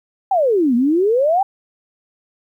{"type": "exponential two-way sweep", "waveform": "sine", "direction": "down then up", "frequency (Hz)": [810, 230, 810], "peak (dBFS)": -12, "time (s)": [0.31, 1.43], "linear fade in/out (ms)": 5, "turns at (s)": 0.75, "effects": ["9-bit"]}